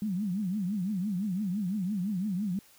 sine tone with vibrato, 194.9 Hz, G3, 10 cents flat, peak -28 dBFS, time 0.02-2.59 s, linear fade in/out 2 ms, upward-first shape triangle, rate 5.9 Hz, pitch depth 230 cents each way, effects white hiss -59 dBFS RMS until 2.78 s

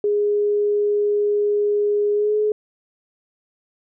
sine tone with pitch glide, 413.5 to 424.1 Hz, G#4 to G#4, -8 to +36 cents, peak -16 dBFS, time 0.04-2.52 s, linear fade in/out 2 ms, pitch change +44 cents, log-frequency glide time 2.14-2.35 s, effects none

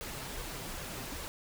pink noise with flanger, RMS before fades -41 dBFS, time 0.01-1.28 s, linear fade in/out 0 ms, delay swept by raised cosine 1.8 to 7.7 ms, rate 2.5 Hz, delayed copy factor +0.6, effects none

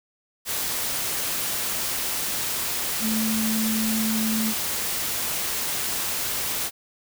sine tone in noise, 220 Hz, A3, in tune, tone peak -23 dBFS, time 3-4.54 s, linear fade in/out 50 ms, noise white, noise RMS -27 dBFS, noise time 0.45-6.71 s, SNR +1 dB, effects none

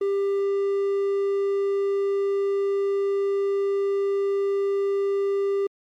triangle tone, 396.9 Hz, G4, 22 cents sharp, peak -19 dBFS, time 0.01-5.67 s, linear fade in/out 5 ms, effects Opus 32 kbps

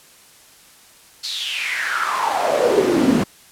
brown noise with high-pass filter sweep, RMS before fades -19 dBFS, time 1.23-3.24 s, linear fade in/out 10 ms, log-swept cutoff 4400 to 200 Hz, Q 6.3, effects white hiss -48 dBFS RMS until 3.51 s + low-pass 12000 Hz 12 dB/octave

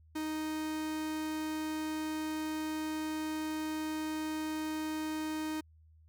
45% pulse tone, 311.1 Hz, D#4, in tune, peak -34 dBFS, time 0.15-5.61 s, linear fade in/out 10 ms, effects added 79 Hz sine -58 dBFS peak until 6.08 s

